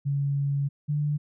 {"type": "tone pair in turn", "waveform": "sine", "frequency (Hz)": [140.7, 147.67], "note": ["C#3", "D3"], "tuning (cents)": [26, 10], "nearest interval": "minor second", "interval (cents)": 84, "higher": "second", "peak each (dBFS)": -23, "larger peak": "neither", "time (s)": [[0.05, 0.69], [0.88, 1.18]], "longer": "first", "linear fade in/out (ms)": 20, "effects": []}